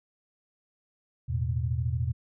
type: chord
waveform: sine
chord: E suspended fourth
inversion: none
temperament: equal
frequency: 82.41 / 110 / 123.47 Hz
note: E2 / A2 / B2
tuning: 0 / 0 / 0 cents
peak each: -30 / -32 / -29 dBFS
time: 1.28-2.13 s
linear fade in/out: 20 ms
effects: none

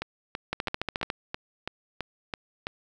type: two click trains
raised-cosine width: 0.3 ms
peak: -12 / -15 dBFS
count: 9 / 9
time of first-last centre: 0.53-1.101 / 0.02-2.669 s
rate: 14 / 3.02 Hz
effects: 9-bit

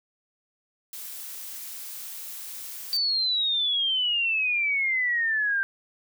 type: noise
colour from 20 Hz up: blue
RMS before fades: -38 dBFS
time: 0.93-2.97 s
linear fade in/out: 2 ms
type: exponential sweep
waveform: sine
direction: down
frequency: 4634 to 1568 Hz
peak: -22 dBFS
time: 2.93-5.63 s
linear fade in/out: 0 ms
effects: none

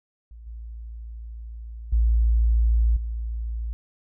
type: tone with level steps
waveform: sine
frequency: 56.7 Hz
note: A#1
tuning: 47 cents flat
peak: -40 / -34 / -16 / -26 dBFS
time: 0.31-3.73 s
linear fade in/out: 0 ms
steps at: 0.46 / 1.92 / 2.96 s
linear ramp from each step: 10 ms
effects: none

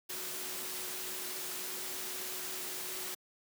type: tone in noise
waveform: sine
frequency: 370 Hz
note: F#4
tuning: in tune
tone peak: -51 dBFS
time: 0.09-3.15 s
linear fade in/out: 10 ms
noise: white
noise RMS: -40 dBFS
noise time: 0.09-3.15 s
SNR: -14 dB
effects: high-pass 150 Hz 12 dB/octave

